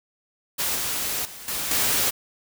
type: noise with level steps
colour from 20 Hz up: white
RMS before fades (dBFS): -25 / -27 / -40 / -28 / -22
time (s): 0.58-2.11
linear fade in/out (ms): 20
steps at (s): 0.75 / 1.25 / 1.48 / 1.71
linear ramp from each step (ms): 2
effects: none